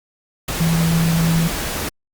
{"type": "tone in noise", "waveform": "sine", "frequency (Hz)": 165.1, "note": "E3", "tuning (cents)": 3, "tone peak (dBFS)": -14, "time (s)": [0.6, 1.48], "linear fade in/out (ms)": 5, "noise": "pink", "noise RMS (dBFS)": -24, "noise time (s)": [0.48, 1.89], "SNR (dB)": 7, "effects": ["Opus 48 kbps"]}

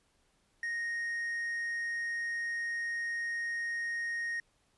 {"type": "tone with quantisation", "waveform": "triangle", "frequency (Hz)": 1864, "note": "A#6", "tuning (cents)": -1, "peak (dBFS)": -31, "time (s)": [0.63, 4.4], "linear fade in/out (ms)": 2, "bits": 10, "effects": ["pink hiss -72 dBFS RMS until 4.77 s", "resampled to 24000 Hz"]}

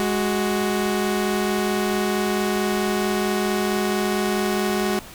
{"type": "tone pair together", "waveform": "sawtooth", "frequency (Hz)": [207.7, 370.9], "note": ["G#3", "F#4"], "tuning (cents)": [0, 4], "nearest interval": "minor seventh", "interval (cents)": 1004, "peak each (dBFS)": -19, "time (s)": [0, 4.99], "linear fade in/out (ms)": 0, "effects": ["pink hiss -41 dBFS RMS until 5.14 s"]}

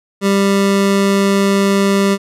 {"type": "tone", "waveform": "25% pulse", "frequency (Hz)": 197.7, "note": "G3", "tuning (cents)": 15, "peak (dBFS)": -7, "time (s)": [0.21, 2.18], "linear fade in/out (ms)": 50, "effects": ["low-pass 11000 Hz 12 dB/octave"]}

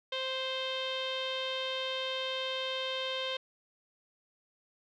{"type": "tone with low-pass filter", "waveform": "sawtooth", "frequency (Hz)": 523.3, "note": "C5", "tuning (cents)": 0, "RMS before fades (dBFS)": -35, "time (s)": [0.12, 3.37], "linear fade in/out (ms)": 5, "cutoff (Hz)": 3400, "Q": 9.3, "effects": []}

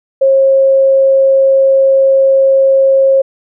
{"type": "tone", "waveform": "sine", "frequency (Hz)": 539, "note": "C#5", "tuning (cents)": -49, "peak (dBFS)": -5, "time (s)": [0.21, 3.22], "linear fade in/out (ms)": 10, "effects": []}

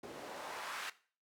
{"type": "noise with band-pass filter sweep", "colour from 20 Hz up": "white", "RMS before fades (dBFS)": -45, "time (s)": [0.03, 0.9], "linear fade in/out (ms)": 5, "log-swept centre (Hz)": [330, 1700], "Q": 1.3, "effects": ["noise-tail reverb RT60 0.4 s tail -17 dB re dry"]}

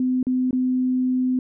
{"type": "tone with dropouts", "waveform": "sine", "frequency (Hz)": 254.8, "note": "C4", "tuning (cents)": -46, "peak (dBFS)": -18, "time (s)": [0, 1.39], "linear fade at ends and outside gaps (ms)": 2, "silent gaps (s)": [[0.229, 0.268], [0.509, 0.529]], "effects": []}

